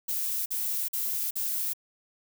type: noise bursts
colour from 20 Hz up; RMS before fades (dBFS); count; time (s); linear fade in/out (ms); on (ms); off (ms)
violet; -30; 4; 0.08-1.735; 10; 380; 45
effects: none